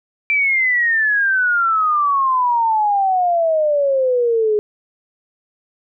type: exponential sweep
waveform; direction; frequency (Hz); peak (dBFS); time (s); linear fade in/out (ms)
sine; down; 2349 to 415.3; -13; 0.3-4.59; 0
effects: none